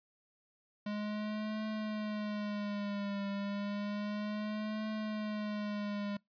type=tone with vibrato; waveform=square; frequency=207.7 Hz; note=G#3; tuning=in tune; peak=-36 dBFS; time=0.86-6.17 s; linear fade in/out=5 ms; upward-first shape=triangle; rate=0.31 Hz; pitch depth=73 cents each way; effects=noise-tail reverb RT60 0.2 s tail -26 dB re dry + resampled to 11025 Hz